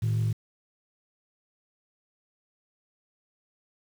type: tone pair together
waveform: sine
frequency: 111.4 / 157.54 Hz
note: A2 / D#3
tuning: +22 / +22 cents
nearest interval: tritone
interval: 600 cents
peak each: -22 / -30 dBFS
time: 0.02-0.33 s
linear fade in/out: 10 ms
effects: tanh soft clip ceiling -20 dBFS + 8-bit